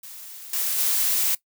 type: noise with level steps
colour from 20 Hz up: blue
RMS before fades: -40 / -25 / -22 dBFS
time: 0.03-1.35 s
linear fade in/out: 5 ms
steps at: 0.53 / 0.78 s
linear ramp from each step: 5 ms
effects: noise-tail reverb RT60 0.1 s tail -19 dB re dry